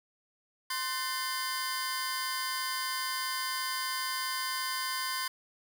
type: tone cluster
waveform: sawtooth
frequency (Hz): 1045 / 1516 / 1790 / 4820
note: C6 / F#6 / A6 / D8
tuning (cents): -2 / +42 / +29 / +44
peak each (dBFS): -31 / -37 / -37 / -34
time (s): 0.7-5.28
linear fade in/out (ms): 5
effects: 10-bit